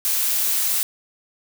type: noise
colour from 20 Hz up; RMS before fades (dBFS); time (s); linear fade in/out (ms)
blue; -21; 0.05-0.83; 0
effects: none